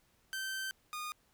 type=tone pair in turn; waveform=sawtooth; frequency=1550 / 1225.6 Hz; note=G6 / D#6; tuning=-20 / -27 cents; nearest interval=major third; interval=407 cents; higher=first; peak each=-33 / -35 dBFS; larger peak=first; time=0.33-0.71 / 0.93-1.12 s; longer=first; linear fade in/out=0 ms; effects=pink hiss -71 dBFS RMS until 1.33 s